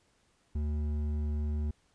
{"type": "tone with hard clipping", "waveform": "sine", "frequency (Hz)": 74.8, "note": "D2", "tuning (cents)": 32, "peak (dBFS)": -31, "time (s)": [0.55, 1.71], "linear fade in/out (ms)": 5, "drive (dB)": 8, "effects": ["pink hiss -70 dBFS RMS until 1.94 s", "resampled to 22050 Hz"]}